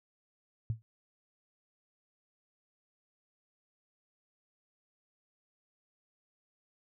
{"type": "tone with exponential decay", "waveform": "sine", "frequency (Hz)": 111.8, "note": "A2", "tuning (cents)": 28, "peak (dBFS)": -26, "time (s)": [0.7, 0.82], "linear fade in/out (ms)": 0, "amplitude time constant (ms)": 25, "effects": []}